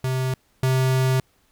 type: tone pair in turn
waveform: square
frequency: 130 / 130.5 Hz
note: C3 / C3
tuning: -11 / -4 cents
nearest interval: unison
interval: 7 cents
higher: second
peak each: -22 / -18 dBFS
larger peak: second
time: 0.04-0.34 / 0.63-1.2 s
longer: second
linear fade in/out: 2 ms
effects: pink hiss -63 dBFS RMS until 1.51 s